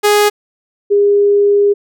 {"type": "tone pair in turn", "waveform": ["sawtooth", "sine"], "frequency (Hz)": [415.3, 406.5], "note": ["G#4", "G#4"], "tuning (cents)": [0, -37], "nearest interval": "unison", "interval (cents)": 37, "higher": "first", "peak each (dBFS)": [-4, -7], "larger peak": "first", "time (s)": [[0.03, 0.3], [0.9, 1.74]], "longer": "second", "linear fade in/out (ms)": 20, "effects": []}